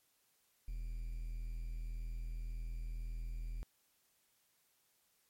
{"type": "tone with quantisation", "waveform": "triangle", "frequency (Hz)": 40.92, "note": "E1", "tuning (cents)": -12, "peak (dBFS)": -37, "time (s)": [0.68, 3.63], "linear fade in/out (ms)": 0, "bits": 11, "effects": ["white hiss -75 dBFS RMS until 5.29 s", "MP3 64 kbps"]}